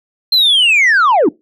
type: linear sweep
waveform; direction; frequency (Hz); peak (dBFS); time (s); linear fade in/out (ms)
sine; down; 4190 to 250.3; -5; 0.32-1.29; 5
effects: noise-tail reverb RT60 0.2 s tail -22 dB re dry + tanh soft clip ceiling -6 dBFS